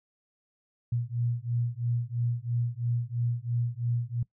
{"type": "beating tone pair", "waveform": "sine", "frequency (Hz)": [117.9, 120.9], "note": ["A#2", "B2"], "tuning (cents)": [20, -36], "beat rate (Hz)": 3, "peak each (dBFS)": -30, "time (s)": [0.92, 4.23], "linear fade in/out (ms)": 5, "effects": ["noise-tail reverb RT60 0.1 s tail -21 dB re dry"]}